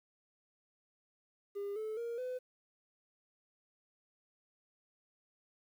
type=tone with pitch steps; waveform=triangle; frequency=403.2 / 434.6 / 468.5 / 505.1 Hz; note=G4 / A4 / A#4 / B4; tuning=+49 / -21 / +9 / +39 cents; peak=-34 dBFS; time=1.55-2.39 s; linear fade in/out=20 ms; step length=210 ms; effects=tanh soft clip ceiling -32 dBFS + 11-bit